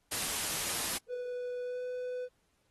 white noise, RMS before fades -34 dBFS, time 0.11-0.98 s, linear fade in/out 10 ms
triangle tone with pitch glide, 493.9 to 499.4 Hz, B4 to B4, 0 to +19 cents, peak -33 dBFS, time 1.08-2.29 s, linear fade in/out 50 ms, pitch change +19 cents, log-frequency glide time 1.63-1.82 s
effects pink hiss -75 dBFS RMS until 2.7 s + AAC 32 kbps

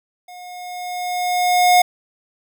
square tone with level ramp, 720 Hz, F#5, 47 cents flat, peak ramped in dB -37 to -9 dBFS, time 0.28-1.82 s, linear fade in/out 5 ms, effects none

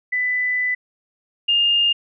sine tone pair in turn, 1995 / 2821 Hz, B6 / F7, +17 / +17 cents, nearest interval tritone, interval 600 cents, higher second, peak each -18 / -14 dBFS, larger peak second, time 0.12-0.75 / 1.48-1.93 s, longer first, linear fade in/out 10 ms, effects none

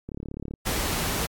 click train, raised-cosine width 3 ms, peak -22 dBFS, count 17, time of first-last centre 0.09-0.538 s, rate 35.7 Hz
pink noise, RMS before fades -27 dBFS, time 0.65-1.27 s, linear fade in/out 20 ms
effects AAC 64 kbps

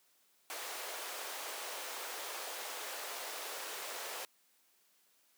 pink high-pass noise, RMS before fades -43 dBFS, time 0.5-4.25 s, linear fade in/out 0 ms, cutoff 460 Hz, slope 24 dB/octave, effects white hiss -71 dBFS RMS until 5.37 s + high-pass 200 Hz 12 dB/octave

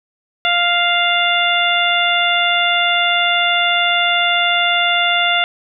harmonic tone, 698.5 Hz, F5, in tune, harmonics 1 / 2 / 3 / 4 / 5, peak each -19 / -19 / -19 / -19 / -19 dBFS, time 0.45-5.44 s, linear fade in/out 0 ms, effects none

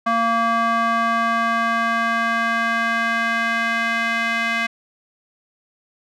square tone with band-pass filter sweep, 230 Hz, A#3, 23 cents flat, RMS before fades -20 dBFS, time 0.06-4.67 s, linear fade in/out 10 ms, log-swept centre 1100 to 2000 Hz, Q 2.3, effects none

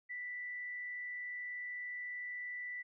sine tone with frequency modulation, 1975.5 Hz, B6, in tune, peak -40 dBFS, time 0.09-2.83 s, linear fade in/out 20 ms, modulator 83.3 Hz, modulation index 0.35, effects none

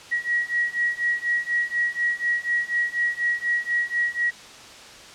sine beating tone pair, 1909 / 1913.1 Hz, A#6 / A#6, +41 / +44 cents, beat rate 4.1 Hz, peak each -25 / -24 dBFS, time 0.11-4.31 s, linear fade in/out 20 ms, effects white hiss -43 dBFS RMS until 5.14 s + low-pass 6000 Hz 12 dB/octave

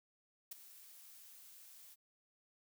blue noise with ADSR envelope, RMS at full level -43 dBFS, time 0.51-1.96 s, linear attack 9 ms, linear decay 13 ms, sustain -15 dB, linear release 35 ms, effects none

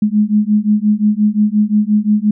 sine beating tone pair, 207.7 / 213.4 Hz, G#3 / G#3, 0 / +47 cents, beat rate 5.7 Hz, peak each -13 dBFS, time 0.02-2.31 s, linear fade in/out 5 ms, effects none

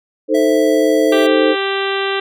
sine chord, A diminished, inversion second, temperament equal, 311.1 / 440 / 523.3 Hz, Eb4 / A4 / C5, 0 / 0 / 0 cents, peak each -15 dBFS, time 0.28-1.56 s, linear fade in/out 50 ms
square tone, 658 Hz, E5, 3 cents flat, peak -21 dBFS, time 0.34-1.27 s, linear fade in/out 10 ms
harmonic tone, 391.9 Hz, G4, in tune, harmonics 1 / 2 / 3 / 4 / 5 / 6 / 7 / 8 / 9 / 10, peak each -19 / -26 / -25 / -25 / -27 / -32 / -27 / -28 / -29 / -32 dBFS, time 1.12-2.2 s, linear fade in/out 5 ms
effects none

